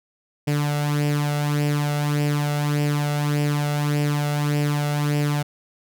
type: tone with flanger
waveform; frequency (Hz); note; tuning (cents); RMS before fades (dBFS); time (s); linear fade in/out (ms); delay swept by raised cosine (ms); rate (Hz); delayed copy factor
sawtooth; 146.83; D3; 0; -22; 0.47-5.43; 10; 0.38 to 1.48; 1.7; +0.6
effects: none